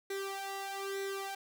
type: tone with flanger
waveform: sawtooth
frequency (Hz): 392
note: G4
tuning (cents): 0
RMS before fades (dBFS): -39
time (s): 0.1-1.35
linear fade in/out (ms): 5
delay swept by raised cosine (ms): 0.51 to 1.51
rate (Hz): 1.1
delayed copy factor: +0.85
effects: none

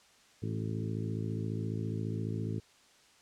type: harmonic tone with a mistuned harmonic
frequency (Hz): 54.6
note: A1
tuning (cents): -13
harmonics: 2 / 3 / 4 / 5 / 6 / 7 / 8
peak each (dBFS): -35 / -39 / -41 / -43 / -45 / -46 / -47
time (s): 0.42-2.6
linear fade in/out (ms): 10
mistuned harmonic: 7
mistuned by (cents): -17
effects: white hiss -62 dBFS RMS until 3.21 s + low-pass 7000 Hz 12 dB/octave

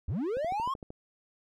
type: linear sweep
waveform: triangle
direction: up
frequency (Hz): 58.27 to 1108.7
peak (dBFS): -27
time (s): 0.08-0.74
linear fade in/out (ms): 5
type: click train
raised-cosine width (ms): 2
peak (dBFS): -29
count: 8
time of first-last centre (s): 0.37-0.904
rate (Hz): 13.1
effects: none

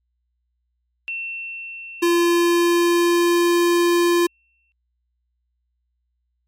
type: tone with exponential decay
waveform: sine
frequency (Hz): 2700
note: E7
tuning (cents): +41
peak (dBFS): -24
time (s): 1.08-4.72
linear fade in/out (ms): 0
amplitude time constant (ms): 790
type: tone with pitch glide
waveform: square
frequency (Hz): 344.2 to 346.2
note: F4 to F4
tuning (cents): -25 to -15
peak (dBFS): -15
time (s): 2.02-4.27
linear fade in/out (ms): 10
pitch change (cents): +10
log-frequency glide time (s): 2.25-3.68
effects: added 60 Hz sine -69 dBFS peak until 6.47 s + MP3 64 kbps

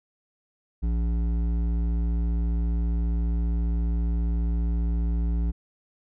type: tone with hard clipping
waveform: sine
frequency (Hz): 57.4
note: A#1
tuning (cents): -26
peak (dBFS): -24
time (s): 0.82-5.52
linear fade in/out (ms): 20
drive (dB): 10
effects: none

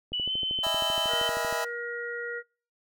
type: click train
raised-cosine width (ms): 2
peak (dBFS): -27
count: 19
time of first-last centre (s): 0.12-1.526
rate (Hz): 12.8
type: tone with pitch glide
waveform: sine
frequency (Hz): 2960 to 3063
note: F#7 to G7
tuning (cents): 0 to -41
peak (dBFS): -27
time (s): 0.13-1.29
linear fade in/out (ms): 5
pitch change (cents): +59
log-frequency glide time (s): 0.24-0.31
type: chord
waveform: sawtooth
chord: E major seventh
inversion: third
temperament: just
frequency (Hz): 618.1 / 659.3 / 824.1 / 988.9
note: D#5 / E5 / G#5 / B5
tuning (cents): -12 / 0 / -14 / +2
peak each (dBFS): -31 / -28 / -32 / -31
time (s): 0.63-1.65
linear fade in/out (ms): 10
type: harmonic tone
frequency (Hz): 474.7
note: A#4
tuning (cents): +31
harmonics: 1 / 3 / 4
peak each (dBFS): -36 / -36 / -37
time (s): 1.07-2.43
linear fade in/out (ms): 50
effects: noise-tail reverb RT60 0.4 s tail -26 dB re dry

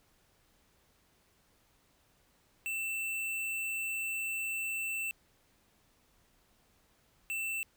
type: tone bursts at uneven times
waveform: square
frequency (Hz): 2672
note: E7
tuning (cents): +23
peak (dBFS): -34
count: 2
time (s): 2.66-5.11 / 7.3-7.63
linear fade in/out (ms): 0
effects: pink hiss -69 dBFS RMS until 7.76 s

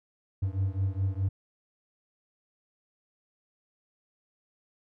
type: beating tone pair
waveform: triangle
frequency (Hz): 94.2 / 99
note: F#2 / G2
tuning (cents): +32 / +18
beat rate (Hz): 4.8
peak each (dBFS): -27 / -28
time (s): 0.42-1.29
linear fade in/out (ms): 10
effects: none

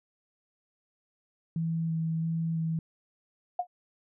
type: tone with vibrato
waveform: sine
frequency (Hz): 163.1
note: E3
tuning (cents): -18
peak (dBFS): -27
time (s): 1.56-2.79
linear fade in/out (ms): 2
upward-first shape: square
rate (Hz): 1.5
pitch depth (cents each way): 10
type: tone with exponential decay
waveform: sine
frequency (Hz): 717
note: F5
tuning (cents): +45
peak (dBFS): -22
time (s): 3.59-3.67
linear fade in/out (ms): 5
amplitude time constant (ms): 17
effects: none

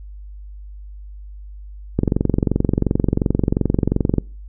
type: click train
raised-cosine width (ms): 3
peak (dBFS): -3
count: 51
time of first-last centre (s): 1.99-4.183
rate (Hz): 22.8
effects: noise-tail reverb RT60 0.4 s tail -25 dB re dry + added 50 Hz sine -33 dBFS peak until 4.48 s

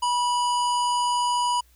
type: harmonic tone with a mistuned harmonic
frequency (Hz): 973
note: B5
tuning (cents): -26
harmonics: 1 / 3 / 5 / 7 / 9 / 10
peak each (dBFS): -21 / -31 / -35 / -38 / -40 / -41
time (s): 0.02-1.61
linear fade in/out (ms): 10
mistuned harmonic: 3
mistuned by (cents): +20
effects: added 60 Hz sine -56 dBFS peak until 1.75 s + white hiss -62 dBFS RMS until 1.75 s

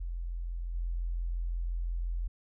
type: tone with level steps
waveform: sine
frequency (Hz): 42.87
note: F1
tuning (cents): -31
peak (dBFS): -33 / -30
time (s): 0-2.28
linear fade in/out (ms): 10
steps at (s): 0.74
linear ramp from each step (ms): 10
effects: none

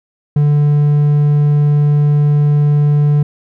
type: tone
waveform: triangle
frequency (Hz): 146.83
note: D3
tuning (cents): 0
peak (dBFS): -6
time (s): 0.36-3.23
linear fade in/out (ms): 5
effects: none

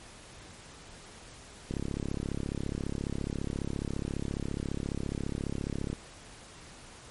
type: click train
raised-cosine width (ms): 3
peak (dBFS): -20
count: 147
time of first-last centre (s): 1.71-5.93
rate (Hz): 34.6
effects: pink hiss -50 dBFS RMS until 7.1 s + MP3 48 kbps

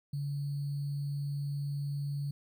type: tone with sample-and-hold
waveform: sine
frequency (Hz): 142.6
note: C#3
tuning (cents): +49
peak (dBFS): -32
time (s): 0.13-2.31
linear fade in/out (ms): 5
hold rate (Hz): 4410
effects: none

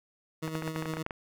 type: tone with tremolo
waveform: 20% pulse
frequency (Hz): 158.9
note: D#3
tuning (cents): +37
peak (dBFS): -26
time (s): 0.42-1.03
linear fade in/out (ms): 10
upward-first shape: triangle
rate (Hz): 8.8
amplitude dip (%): 60
type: clicks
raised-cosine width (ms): 0.5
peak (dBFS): -20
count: 11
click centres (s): 0.478 / 0.553 / 0.623 / 0.677 / 0.761 / 0.824 / 0.857 / 0.937 / 0.97 / 1.064 / 1.108
effects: none

